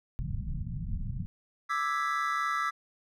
pink low-pass noise, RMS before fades -34 dBFS, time 0.19-1.26 s, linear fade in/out 0 ms, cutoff 200 Hz, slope 48 dB/octave
triangle chord, E dominant seventh, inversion third, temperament equal, 1174.7 / 1318.5 / 1661.2 / 1975.5 Hz, D6 / E6 / G#6 / B6, 0 / 0 / 0 / 0 cents, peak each -31 / -29 / -35 / -34 dBFS, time 1.69-2.71 s, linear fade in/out 20 ms
effects none

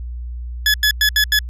20% pulse tone bursts at uneven times, 1706 Hz, G#6, 46 cents sharp, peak -7 dBFS, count 5, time 0.66-0.74 / 0.83-0.91 / 1.01-1.09 / 1.16-1.24 / 1.32-1.39 s, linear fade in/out 2 ms, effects added 60 Hz sine -25 dBFS peak until 1.49 s + resampled to 32000 Hz

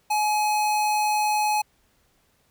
square tone, 845 Hz, G#5, 30 cents sharp, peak -21 dBFS, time 0.1-1.62 s, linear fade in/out 10 ms, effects pink hiss -65 dBFS RMS until 2.5 s

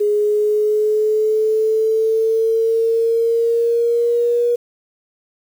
sine exponential sweep, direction up, 415.3 to 479.8 Hz, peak -13 dBFS, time 0-4.56 s, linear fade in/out 10 ms, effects 7-bit

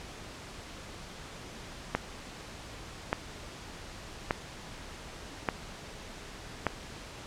click train, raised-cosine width 0.5 ms, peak -11 dBFS, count 5, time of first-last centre 1.95-6.667 s, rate 0.848 Hz, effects pink hiss -45 dBFS RMS until 7.26 s + low-pass 7000 Hz 12 dB/octave

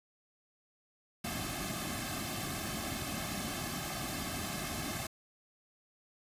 pink noise with comb filter, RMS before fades -38 dBFS, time 1.24-5.07 s, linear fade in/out 5 ms, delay 2.1 ms, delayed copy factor -0.9, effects resampled to 32000 Hz

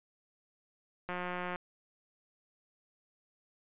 click train, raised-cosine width 0.5 ms, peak -23 dBFS, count 85, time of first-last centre 1.09-1.559 s, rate 179 Hz, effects resampled to 8000 Hz

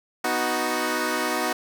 10% pulse chord, B major, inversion none, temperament equal, 246.9 / 311.1 / 370 Hz, B3 / D#4 / F#4, 0 / 0 / 0 cents, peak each -20 / -19 / -19 dBFS, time 0.24-1.53 s, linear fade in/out 5 ms, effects none

